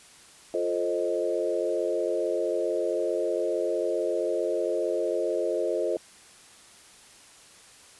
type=chord; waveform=sine; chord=F dominant seventh; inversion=none; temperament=equal with one note detuned; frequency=349.2 / 440 / 526.9 / 622.3 Hz; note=F4 / A4 / C5 / Eb5; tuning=0 / 0 / +12 / 0 cents; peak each=-30 dBFS; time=0.54-5.97 s; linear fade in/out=2 ms; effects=white hiss -52 dBFS RMS until 7.99 s + resampled to 24000 Hz